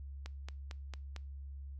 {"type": "click train", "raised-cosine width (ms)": 0.2, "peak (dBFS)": -28, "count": 5, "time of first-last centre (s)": [0.26, 1.163], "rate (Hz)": 4.43, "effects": ["noise-tail reverb RT60 0.3 s tail -22 dB re dry", "added 69 Hz sine -43 dBFS peak until 1.79 s"]}